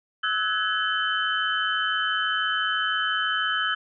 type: tone cluster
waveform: sine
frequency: 1299 / 1495 / 1675 / 3047 Hz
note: E6 / F#6 / G#6 / G7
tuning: -26 / +17 / +14 / -50 cents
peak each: -28 dBFS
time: 0.23-3.75 s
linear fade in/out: 10 ms
effects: none